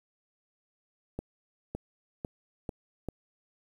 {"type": "accelerating click train", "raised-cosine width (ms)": 2, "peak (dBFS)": -21, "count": 5, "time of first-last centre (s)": [1.19, 3.087], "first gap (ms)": 560, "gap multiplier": 0.89, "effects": ["9-bit"]}